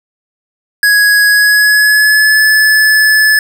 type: tone with pitch glide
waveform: square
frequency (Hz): 1666 to 1727.7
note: G#6 to A6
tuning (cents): +5 to -32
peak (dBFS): -6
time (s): 0.83-3.39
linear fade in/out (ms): 2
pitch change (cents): +63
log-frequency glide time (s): 1.28-2.4
effects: none